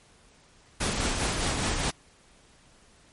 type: noise with tremolo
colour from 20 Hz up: pink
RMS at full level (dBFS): -26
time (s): 0.8-1.91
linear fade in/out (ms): 10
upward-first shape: triangle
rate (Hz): 4.9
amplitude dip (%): 40
effects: pink hiss -58 dBFS RMS until 3.12 s + MP3 48 kbps